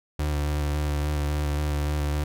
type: tone with vibrato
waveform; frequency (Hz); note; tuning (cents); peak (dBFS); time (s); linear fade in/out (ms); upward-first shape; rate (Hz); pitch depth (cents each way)
35% pulse; 73.9; D2; +11; -22; 0.19-2.24; 5; square; 3.6; 17
effects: none